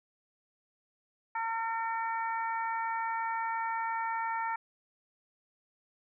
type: harmonic tone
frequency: 454.3 Hz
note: A#4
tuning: 45 cents flat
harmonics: 2 / 3 / 4 / 5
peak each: -32 / -38 / -40 / -44 dBFS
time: 1.35-4.56 s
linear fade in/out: 5 ms
effects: none